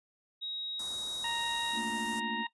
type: tone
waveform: sine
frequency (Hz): 3800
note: A#7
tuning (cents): +33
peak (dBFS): -36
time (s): 0.41-1.8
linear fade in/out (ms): 20
type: band-stop noise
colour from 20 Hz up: white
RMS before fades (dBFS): -42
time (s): 0.79-2.2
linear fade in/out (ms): 5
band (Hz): 1300 to 5600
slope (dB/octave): 24
type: harmonic tone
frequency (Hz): 932.3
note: A#5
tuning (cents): 0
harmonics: 1 / 2 / 3 / 4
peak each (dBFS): -36 / -39 / -41 / -42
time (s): 1.24-2.47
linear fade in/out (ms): 5
type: chord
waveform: sine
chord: Bb major seventh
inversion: third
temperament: equal with one note detuned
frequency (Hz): 220 / 233.1 / 288.5 / 349.2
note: A3 / Bb3 / D4 / F4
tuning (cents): 0 / 0 / -31 / 0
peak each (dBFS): -40 / -41 / -45 / -45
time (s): 1.72-2.46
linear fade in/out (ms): 50
effects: noise-tail reverb RT60 0.1 s tail -17 dB re dry + resampled to 24000 Hz